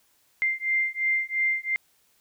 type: beating tone pair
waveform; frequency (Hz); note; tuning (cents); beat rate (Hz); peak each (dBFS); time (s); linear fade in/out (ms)
sine; 2093 / 2095.9; C7 / C7; 0 / +2; 2.9; -26; 0.42-1.76; 0
effects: white hiss -65 dBFS RMS until 2.2 s